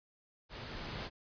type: noise with level ramp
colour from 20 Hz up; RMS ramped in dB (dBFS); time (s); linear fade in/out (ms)
pink; -46 to -40; 0.49-1.1; 50
effects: resampled to 11025 Hz